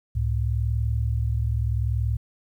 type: tone pair together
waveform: sine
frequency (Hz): 69.3 / 110.01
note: C#2 / A2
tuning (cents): 0 / 0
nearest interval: minor sixth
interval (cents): 800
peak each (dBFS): -24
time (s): 0.15-2.17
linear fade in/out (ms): 10
effects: 10-bit